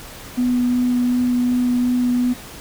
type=tone with vibrato; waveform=triangle; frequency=246.9 Hz; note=B3; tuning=in tune; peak=-11 dBFS; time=0.37-2.34 s; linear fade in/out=20 ms; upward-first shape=sine; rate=2.7 Hz; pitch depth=9 cents each way; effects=tanh soft clip ceiling -13 dBFS + pink hiss -37 dBFS RMS until 2.6 s